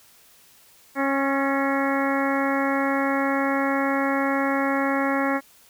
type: harmonic tone with a mistuned harmonic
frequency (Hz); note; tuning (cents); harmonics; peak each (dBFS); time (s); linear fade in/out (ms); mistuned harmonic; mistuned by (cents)
273.8; C#4; -21; 1 / 2 / 3 / 4 / 5 / 6 / 7 / 8; -24 / -27 / -29 / -30 / -31 / -32 / -32 / -33; 0.95-5.41; 50; 6; +45
effects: white hiss -54 dBFS RMS until 5.69 s